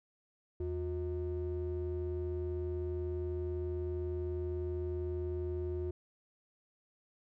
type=ring-modulated tone; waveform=triangle; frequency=138.59 Hz; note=C#3; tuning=in tune; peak=-29 dBFS; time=0.6-5.91 s; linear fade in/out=5 ms; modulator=221 Hz; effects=none